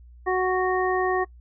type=harmonic tone; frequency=370 Hz; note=F#4; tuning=in tune; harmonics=1 / 2 / 3 / 5; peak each=-23 / -26 / -28 / -30 dBFS; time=0.26-1.25 s; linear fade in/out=20 ms; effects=noise-tail reverb RT60 0.1 s tail -23 dB re dry + added 60 Hz sine -45 dBFS peak until 1.4 s